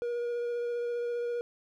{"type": "tone with vibrato", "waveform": "triangle", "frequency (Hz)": 477.7, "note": "A#4", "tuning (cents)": 42, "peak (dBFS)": -28, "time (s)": [0.02, 1.41], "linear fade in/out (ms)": 0, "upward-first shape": "sine", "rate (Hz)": 15, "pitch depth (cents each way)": 11, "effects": []}